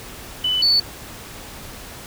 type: tone pair in turn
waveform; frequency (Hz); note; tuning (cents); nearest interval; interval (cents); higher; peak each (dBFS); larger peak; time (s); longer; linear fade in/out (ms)
sine; 2995 / 4472; F#7 / C#8; +20 / +14; perfect fifth; 694; second; -17 / -12; second; 0.44-0.62 / 0.62-0.8; neither; 5
effects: tanh soft clip ceiling -8 dBFS + pink hiss -37 dBFS RMS until 2.06 s